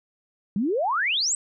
sine exponential sweep, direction up, 184.3 to 8372 Hz, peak -21 dBFS, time 0.56-1.35 s, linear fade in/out 2 ms, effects none

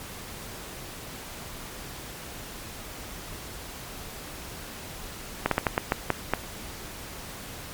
slowing click train, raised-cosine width 0.5 ms, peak -6 dBFS, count 8, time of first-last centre 5.46-6.336 s, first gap 53 ms, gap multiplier 1.28, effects pink hiss -40 dBFS RMS until 7.73 s + MP3 96 kbps

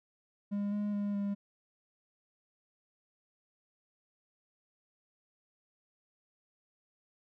triangle tone with pitch steps, 203 / 206.8 / 203.8 / 201.3 Hz, G#3 / G#3 / G#3 / G3, -39 / -7 / -32 / +46 cents, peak -29 dBFS, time 0.51-1.35 s, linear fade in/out 20 ms, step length 210 ms, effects none

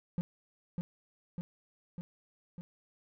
triangle tone with echo, 174.61 Hz, F3, in tune, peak -27 dBFS, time 0.18-0.21 s, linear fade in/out 0 ms, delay 600 ms, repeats 4, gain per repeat -3 dB, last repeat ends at 2.61 s, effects none

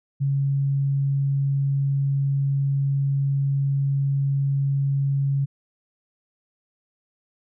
sine tone, 138.59 Hz, C#3, in tune, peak -19 dBFS, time 0.2-5.46 s, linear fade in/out 20 ms, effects none

